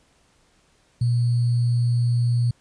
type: tone with sample-and-hold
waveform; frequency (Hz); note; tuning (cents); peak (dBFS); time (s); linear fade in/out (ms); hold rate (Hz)
sine; 120; B2; -49; -17; 1.01-2.51; 5; 4410
effects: pink hiss -61 dBFS RMS until 2.6 s + resampled to 22050 Hz